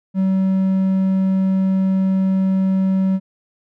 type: tone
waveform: triangle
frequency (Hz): 190.4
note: F#3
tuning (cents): +50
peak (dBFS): -12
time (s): 0.14-3.2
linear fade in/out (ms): 50
effects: none